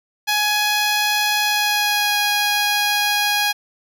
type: tone with pitch glide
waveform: 10% pulse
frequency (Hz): 837 to 825.5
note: G#5 to G#5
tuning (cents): +13 to -11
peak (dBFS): -8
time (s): 0.27-3.53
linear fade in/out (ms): 20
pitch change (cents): -24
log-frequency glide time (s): 1.41-2.19
effects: none